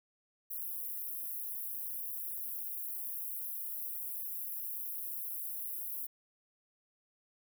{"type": "high-pass noise", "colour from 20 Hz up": "white", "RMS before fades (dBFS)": -40, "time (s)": [0.5, 6.07], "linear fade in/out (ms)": 10, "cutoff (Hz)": 11000, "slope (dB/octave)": 48, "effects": []}